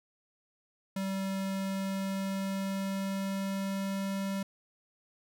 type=tone with pitch glide; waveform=square; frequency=193.3 to 195.32 Hz; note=G3 to G3; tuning=-24 to -6 cents; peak=-32 dBFS; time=0.96-4.43 s; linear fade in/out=5 ms; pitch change=+18 cents; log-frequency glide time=1.37-4.09 s; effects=none